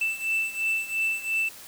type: beating tone pair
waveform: triangle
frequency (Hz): 2653 / 2655.9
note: E7 / E7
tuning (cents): +10 / +12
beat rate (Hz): 2.9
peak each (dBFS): -25 / -28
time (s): 0.01-1.49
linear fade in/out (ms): 5
effects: white hiss -45 dBFS RMS until 1.67 s